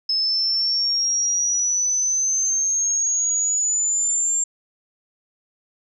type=exponential sweep; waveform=sine; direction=up; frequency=5190 to 7390 Hz; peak=-18 dBFS; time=0.09-4.44 s; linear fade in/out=5 ms; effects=none